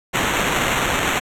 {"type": "noise with sample-and-hold", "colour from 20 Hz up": "violet", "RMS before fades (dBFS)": -20, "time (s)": [0.13, 1.2], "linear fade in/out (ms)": 20, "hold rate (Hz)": 4900, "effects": ["low-pass 12000 Hz 12 dB/octave"]}